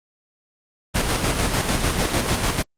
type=noise with tremolo; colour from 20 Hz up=pink; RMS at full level=-19 dBFS; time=0.94-2.63 s; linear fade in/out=20 ms; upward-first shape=square; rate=6.7 Hz; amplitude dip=40%; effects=low-pass 10000 Hz 12 dB/octave + Opus 32 kbps

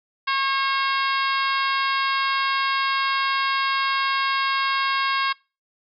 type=harmonic tone with a mistuned harmonic; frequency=544 Hz; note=C#5; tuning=33 cents flat; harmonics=2 / 3 / 4 / 5 / 6 / 7 / 8 / 9; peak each=-23 / -27 / -29 / -31 / -33 / -34 / -35 / -36 dBFS; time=0.27-5.33 s; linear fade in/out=10 ms; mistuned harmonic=3; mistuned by=-20 cents; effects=noise-tail reverb RT60 0.3 s tail -23 dB re dry

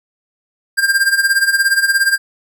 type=tone with tremolo; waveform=square; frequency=1597 Hz; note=G6; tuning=32 cents sharp; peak=-9 dBFS; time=0.77-2.18 s; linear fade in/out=20 ms; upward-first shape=sine; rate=17 Hz; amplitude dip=75%; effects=none

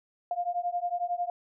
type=beating tone pair; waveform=sine; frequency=698.5 / 709.5 Hz; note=F5 / F5; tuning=0 / +27 cents; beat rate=11 Hz; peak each=-31 dBFS; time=0.31-1.3 s; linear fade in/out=2 ms; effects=none

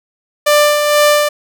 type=tone with tremolo; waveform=sawtooth; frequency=592 Hz; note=D5; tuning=14 cents sharp; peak=-3 dBFS; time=0.46-1.29 s; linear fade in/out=10 ms; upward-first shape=sine; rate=2.1 Hz; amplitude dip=45%; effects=none

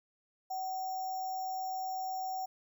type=tone with sample-and-hold; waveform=sine; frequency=754 Hz; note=F#5; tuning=32 cents sharp; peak=-34 dBFS; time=0.5-2.46 s; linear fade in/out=10 ms; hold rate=6300 Hz; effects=none

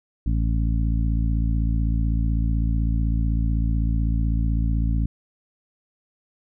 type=harmonic tone; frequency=55.9 Hz; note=A1; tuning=28 cents sharp; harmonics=1 / 2 / 3 / 4 / 5; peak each=-20 / -26 / -30 / -32 / -34 dBFS; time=0.26-5.06 s; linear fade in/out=5 ms; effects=none

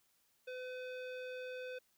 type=tone with low-pass filter; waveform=square; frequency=506 Hz; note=B4; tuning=42 cents sharp; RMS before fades=-45 dBFS; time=0.47-1.79 s; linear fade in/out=10 ms; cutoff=3000 Hz; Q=1.6; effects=white hiss -75 dBFS RMS until 1.97 s

